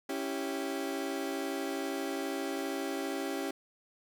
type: chord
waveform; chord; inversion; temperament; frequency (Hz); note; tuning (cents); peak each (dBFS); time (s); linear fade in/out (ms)
30% pulse; C# diminished; none; equal; 277.2 / 329.6 / 392; C#4 / E4 / G4; 0 / 0 / 0; -34 / -37 / -35; 0.09-3.51; 5
effects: none